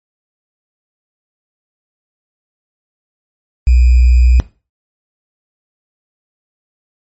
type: tone with sample-and-hold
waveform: sine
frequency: 61.4 Hz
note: B1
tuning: 9 cents flat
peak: -5 dBFS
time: 3.67-4.4 s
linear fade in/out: 0 ms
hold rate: 2450 Hz
effects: noise-tail reverb RT60 0.3 s tail -17 dB re dry + MP3 32 kbps